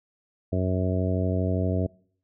harmonic tone, 92.5 Hz, F#2, in tune, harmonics 1 / 2 / 3 / 4 / 5 / 6 / 7, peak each -25 / -29 / -31 / -34 / -34 / -36 / -33 dBFS, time 0.52-1.87 s, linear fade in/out 10 ms, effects noise-tail reverb RT60 0.6 s tail -25 dB re dry

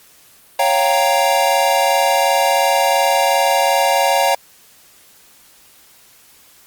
square chord, G half-diminished seventh, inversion second, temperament equal with one note detuned, 554.4 / 698.5 / 781.3 / 932.3 Hz, Db5 / F5 / G5 / Bb5, 0 / 0 / -6 / 0 cents, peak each -19 dBFS, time 0.59-4.35 s, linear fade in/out 5 ms, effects white hiss -48 dBFS RMS until 6.66 s + Opus 48 kbps

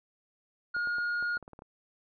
triangle tone, 1430 Hz, F6, 41 cents sharp, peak -27 dBFS, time 0.74-1.38 s, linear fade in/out 10 ms
clicks, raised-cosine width 1 ms, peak -33 dBFS, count 10, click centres 0.766 / 0.873 / 0.984 / 1.226 / 1.371 / 1.427 / 1.479 / 1.533 / 1.591 / 1.621 s
effects resampled to 11025 Hz

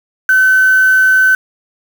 sine tone with quantisation, 1523 Hz, F#6, 50 cents sharp, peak -6 dBFS, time 0.29-1.35 s, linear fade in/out 2 ms, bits 4, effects none

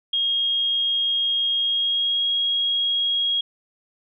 sine tone with pitch glide, 3257 to 3287 Hz, G#7 to G#7, -34 to -19 cents, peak -19 dBFS, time 0.13-3.41 s, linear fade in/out 5 ms, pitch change +15 cents, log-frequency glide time 1.57-2.28 s, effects none

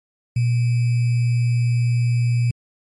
sine tone with sample-and-hold, 120.2 Hz, B2, 46 cents flat, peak -15 dBFS, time 0.36-2.51 s, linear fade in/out 5 ms, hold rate 2450 Hz, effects MP3 48 kbps

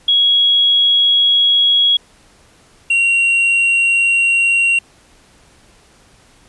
sine / triangle tone pair in turn, 3322 / 2751 Hz, G#7 / F7, 0 / -27 cents, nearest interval minor third, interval 327 cents, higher first, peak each -9 dBFS, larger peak neither, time 0.08-1.97 / 2.9-4.79 s, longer neither, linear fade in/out 5 ms, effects pink hiss -49 dBFS RMS until 6.48 s + resampled to 24000 Hz

